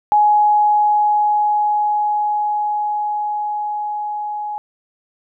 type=tone with level ramp; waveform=sine; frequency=838 Hz; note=G#5; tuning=15 cents sharp; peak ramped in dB=-9 to -22 dBFS; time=0.12-4.58 s; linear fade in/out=0 ms; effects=none